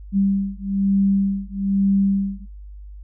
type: beating tone pair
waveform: sine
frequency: 196 / 197.1 Hz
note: G3 / G3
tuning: 0 / +10 cents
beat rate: 1.1 Hz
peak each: -20 dBFS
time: 0.12-2.46 s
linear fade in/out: 50 ms
effects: noise-tail reverb RT60 0.4 s tail -25 dB re dry + added 50 Hz sine -35 dBFS peak until 3.03 s